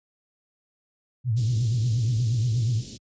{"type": "tone with vibrato", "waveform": "sine", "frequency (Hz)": 116.54, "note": "A#2", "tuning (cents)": 0, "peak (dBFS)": -20, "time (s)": [1.24, 2.83], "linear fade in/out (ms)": 50, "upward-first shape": "triangle", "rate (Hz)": 8.4, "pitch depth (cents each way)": 180}
{"type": "band-stop noise", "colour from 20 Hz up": "pink", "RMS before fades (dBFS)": -38, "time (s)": [1.36, 2.98], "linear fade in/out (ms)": 20, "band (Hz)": [350, 3700], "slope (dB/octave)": 24}
{"effects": ["high-pass 60 Hz 12 dB/octave", "resampled to 16000 Hz"]}